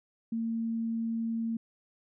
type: tone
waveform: sine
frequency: 227.7 Hz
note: A#3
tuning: 40 cents flat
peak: -29 dBFS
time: 0.32-1.57 s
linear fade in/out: 5 ms
effects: none